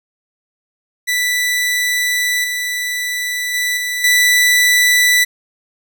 sawtooth tone with level steps, 1975.5 Hz, B6, in tune, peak -11 / -15 / -12 / -15 / -6 dBFS, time 1.07-5.25 s, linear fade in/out 20 ms, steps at 2.44 / 3.54 / 3.77 / 4.04 s, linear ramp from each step 2 ms, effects none

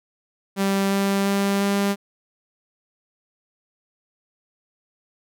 sawtooth tone with pitch steps, 196 / 197.25 / 198.51 / 199.77 Hz, G3 / G3 / G3 / G3, 0 / +11 / +22 / +33 cents, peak -15 dBFS, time 0.56-1.96 s, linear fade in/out 50 ms, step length 350 ms, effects none

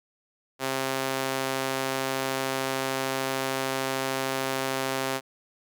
sawtooth tone with high-pass filter, 133.3 Hz, C3, 33 cents sharp, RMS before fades -29 dBFS, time 0.59-5.21 s, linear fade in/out 50 ms, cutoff 410 Hz, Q 0.65, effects none

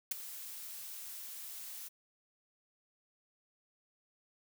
blue noise with ADSR envelope, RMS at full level -31 dBFS, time 0.11-1.89 s, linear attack 7 ms, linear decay 11 ms, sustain -15 dB, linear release 19 ms, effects none

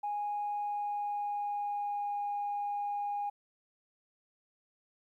sine tone with pitch glide, 826 to 817.9 Hz, G#5 to G#5, -10 to -27 cents, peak -31 dBFS, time 0.03-3.3 s, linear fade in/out 10 ms, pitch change -17 cents, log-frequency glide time 0.39-2.2 s, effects tanh soft clip ceiling -28 dBFS + 12-bit

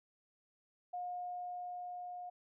sine tone with level ramp, 716 Hz, F5, 43 cents sharp, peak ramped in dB -38 to -43 dBFS, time 0.93-2.3 s, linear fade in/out 10 ms, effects none

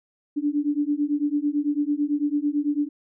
sine beating tone pair, 287.9 / 296.9 Hz, D4 / D4, -34 / +19 cents, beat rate 9 Hz, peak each -24 dBFS, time 0.36-2.89 s, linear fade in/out 20 ms, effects none

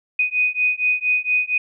sine beating tone pair, 2489 / 2493.3 Hz, D#7 / D#7, 0 / +3 cents, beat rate 4.3 Hz, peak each -20 dBFS, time 0.19-1.58 s, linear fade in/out 5 ms, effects none

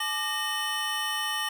square tone cluster, 856 / 1189 / 1847 / 3003 Hz, A5 / D6 / A#6 / F#7, -48 / +21 / -16 / +25 cents, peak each -37 / -36 / -33 / -32 dBFS, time 0-1.49 s, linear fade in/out 5 ms, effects none

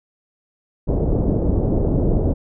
pink low-pass noise, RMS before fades -18 dBFS, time 0.87-2.34 s, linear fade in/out 20 ms, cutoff 540 Hz, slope 24 dB/octave, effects none

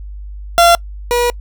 30% pulse tone pair in turn, 686 / 482.7 Hz, F5 / B4, -31 / -40 cents, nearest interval tritone, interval 609 cents, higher first, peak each -3 / -9 dBFS, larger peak first, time 0.58-0.75 / 1.11-1.3 s, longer second, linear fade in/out 0 ms, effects noise-tail reverb RT60 0.1 s tail -26 dB re dry + added 50 Hz sine -26 dBFS peak until 1.4 s

